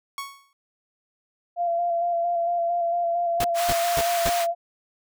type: tone with exponential decay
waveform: sawtooth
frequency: 1108.7 Hz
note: C#6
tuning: in tune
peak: -24 dBFS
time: 0.18-0.53 s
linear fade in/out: 1 ms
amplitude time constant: 76 ms
type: tone with vibrato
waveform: sine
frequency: 688 Hz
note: F5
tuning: 26 cents flat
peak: -21 dBFS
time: 1.56-4.55 s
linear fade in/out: 50 ms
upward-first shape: square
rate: 4.4 Hz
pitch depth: 20 cents each way
type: noise bursts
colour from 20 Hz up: pink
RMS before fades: -26 dBFS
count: 4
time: 3.4-4.296 s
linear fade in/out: 5 ms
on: 44 ms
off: 240 ms
type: high-pass noise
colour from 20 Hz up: pink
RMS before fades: -30 dBFS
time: 3.54-4.47 s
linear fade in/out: 50 ms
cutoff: 990 Hz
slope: 24 dB/octave
effects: none